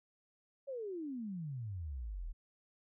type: exponential sweep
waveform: sine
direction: down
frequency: 567 to 36.01 Hz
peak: -39 dBFS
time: 0.67-2.33 s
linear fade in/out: 20 ms
effects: none